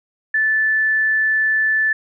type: tone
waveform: sine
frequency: 1751 Hz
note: A6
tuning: 9 cents flat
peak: -14 dBFS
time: 0.34-1.93 s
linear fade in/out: 5 ms
effects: none